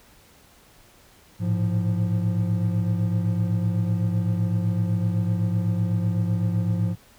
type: tone cluster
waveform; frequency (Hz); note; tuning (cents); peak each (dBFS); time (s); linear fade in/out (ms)
triangle; 105.8 / 113.7 / 174; G#2 / A#2 / F3; +33 / -43 / -6; -21 / -27 / -23; 1.39-6.96; 50
effects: pink hiss -54 dBFS RMS until 7.18 s